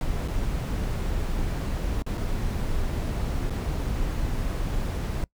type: noise with dropouts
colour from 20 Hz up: brown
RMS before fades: -27 dBFS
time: 0.01-5.24 s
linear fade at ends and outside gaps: 1 ms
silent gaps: 0.278-0.283 / 2.022-2.064 / 2.174-2.178 / 3.498-3.505 s
effects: noise-tail reverb RT60 0.1 s tail -24 dB re dry